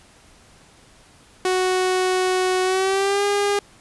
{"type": "tone with pitch glide", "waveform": "sawtooth", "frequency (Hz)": [370, 405.8], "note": ["F#4", "G#4"], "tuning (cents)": [0, -40], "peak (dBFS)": -14, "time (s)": [1.45, 3.59], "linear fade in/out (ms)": 2, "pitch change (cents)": 160, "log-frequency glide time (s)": [2.63, 3.24], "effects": ["pink hiss -51 dBFS RMS until 3.8 s", "resampled to 24000 Hz"]}